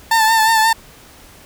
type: tone with vibrato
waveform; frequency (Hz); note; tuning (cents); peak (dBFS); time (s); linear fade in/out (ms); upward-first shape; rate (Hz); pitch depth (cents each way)
30% pulse; 890; A5; +20; -8; 0.11-0.73; 5; triangle; 5.6; 45
effects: pink hiss -43 dBFS RMS until 1.45 s